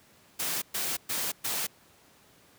white noise bursts, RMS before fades -31 dBFS, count 4, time 0.39-1.67 s, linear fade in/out 10 ms, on 230 ms, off 120 ms, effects pink hiss -59 dBFS RMS until 2.58 s + high-pass 100 Hz 12 dB/octave

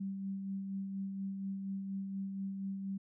sine tone with tremolo, 194.7 Hz, G3, 12 cents flat, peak -35 dBFS, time 0-2.98 s, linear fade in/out 10 ms, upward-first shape sine, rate 4.2 Hz, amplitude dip 35%, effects none

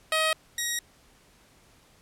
10% pulse tone pair in turn, 632 / 1893.9 Hz, D#5 / A#6, +27 / +27 cents, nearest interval octave + perfect fifth, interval 1900 cents, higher second, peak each -14 / -18 dBFS, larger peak first, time 0.12-0.33 / 0.58-0.79 s, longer neither, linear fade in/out 2 ms, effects pink hiss -59 dBFS RMS until 2.01 s + low-pass 12000 Hz 12 dB/octave

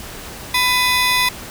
20% pulse ring-modulated tone, 1500 Hz, F#6, 23 cents sharp, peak -6 dBFS, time 0.54-1.29 s, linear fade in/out 5 ms, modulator 504 Hz, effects pink hiss -33 dBFS RMS until 1.5 s

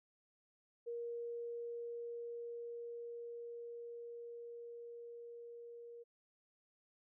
sine tone with level ramp, 471.4 Hz, A#4, 19 cents sharp, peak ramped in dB -40 to -50 dBFS, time 0.86-6.04 s, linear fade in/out 20 ms, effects none

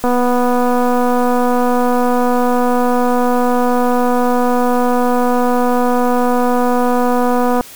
click train, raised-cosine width 1 ms, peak -3 dBFS, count 1863, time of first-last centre 0.04-7.609 s, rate 246 Hz, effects white hiss -36 dBFS RMS until 7.75 s

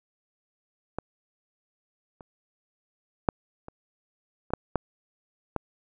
clicks, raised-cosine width 1 ms, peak -16 / -30 / -6 / -26 / -29 / -8 / -9 / -13 dBFS, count 8, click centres 0.986 / 2.208 / 3.288 / 3.684 / 4.505 / 4.536 / 4.757 / 5.563 s, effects none

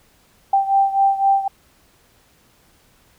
sine beating tone pair, 784 / 787.9 Hz, G5 / G5, 0 / +9 cents, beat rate 3.9 Hz, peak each -15 / -19 dBFS, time 0.53-1.48 s, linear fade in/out 5 ms, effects pink hiss -56 dBFS RMS until 3.18 s

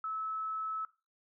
sine tone, 1300 Hz, E6, 24 cents flat, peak -34 dBFS, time 0.04-0.85 s, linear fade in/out 2 ms, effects noise-tail reverb RT60 0.3 s tail -18 dB re dry

